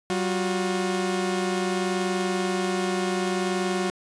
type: tone pair together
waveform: sawtooth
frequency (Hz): 190.31 / 360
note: F#3 / F#4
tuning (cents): +49 / -47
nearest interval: major seventh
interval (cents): 1104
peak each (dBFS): -23 / -22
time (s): 0.1-3.9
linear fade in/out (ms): 0
effects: resampled to 22050 Hz